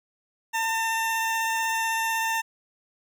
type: tone with vibrato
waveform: 20% pulse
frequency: 901 Hz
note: A5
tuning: 41 cents sharp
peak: -19 dBFS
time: 0.53-2.42 s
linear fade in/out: 20 ms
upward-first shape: square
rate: 16 Hz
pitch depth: 8 cents each way
effects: none